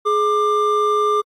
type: tone pair together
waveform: triangle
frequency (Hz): 420.7 / 1190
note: G#4 / D6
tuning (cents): +22 / +22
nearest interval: octave + tritone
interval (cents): 1800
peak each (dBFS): -16 / -15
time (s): 0.05-1.22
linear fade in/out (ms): 20
effects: AAC 64 kbps